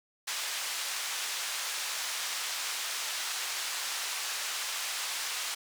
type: band-pass noise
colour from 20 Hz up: white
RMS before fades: -35 dBFS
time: 0.27-5.55 s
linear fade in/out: 10 ms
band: 920 to 6900 Hz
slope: 12 dB/octave
effects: none